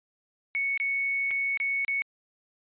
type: tone with dropouts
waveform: sine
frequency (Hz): 2217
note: C#7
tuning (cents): 0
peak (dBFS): -25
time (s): 0.55-2.02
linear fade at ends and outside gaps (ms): 0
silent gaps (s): 0.775-0.8 / 1.308-1.312 / 1.573-1.601 / 1.848-1.881
effects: resampled to 8000 Hz